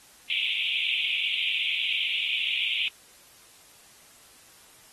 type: band-pass noise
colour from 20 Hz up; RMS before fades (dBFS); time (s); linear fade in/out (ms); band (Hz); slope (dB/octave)
pink; -28; 0.3-2.88; 0; 2300 to 3500; 96
effects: white hiss -54 dBFS RMS until 4.92 s + AAC 32 kbps